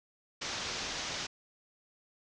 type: low-pass noise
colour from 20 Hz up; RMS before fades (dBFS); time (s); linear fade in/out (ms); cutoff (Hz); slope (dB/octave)
white; -38; 0.41-1.27; 10; 6400; 48
effects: none